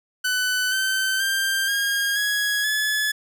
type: tone with pitch steps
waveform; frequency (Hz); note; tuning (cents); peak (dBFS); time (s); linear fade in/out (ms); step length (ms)
sawtooth; 1500 / 1540.4 / 1581.9 / 1624.5 / 1668.2 / 1713.1; F#6 / G6 / G6 / G#6 / G#6 / A6; +23 / -31 / +15 / -39 / +7 / -47; -17; 0.24-3.12; 10; 480
effects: none